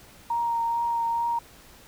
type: tone with vibrato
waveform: sine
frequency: 932.3 Hz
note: A#5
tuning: in tune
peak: -23 dBFS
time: 0.3-1.39 s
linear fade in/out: 5 ms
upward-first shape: triangle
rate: 2.3 Hz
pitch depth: 16 cents each way
effects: pink hiss -51 dBFS RMS until 1.87 s